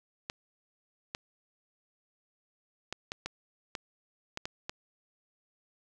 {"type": "clicks", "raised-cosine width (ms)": 0.2, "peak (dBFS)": -18, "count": 9, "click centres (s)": [0.299, 1.149, 2.926, 3.119, 3.26, 3.752, 4.374, 4.455, 4.695], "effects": []}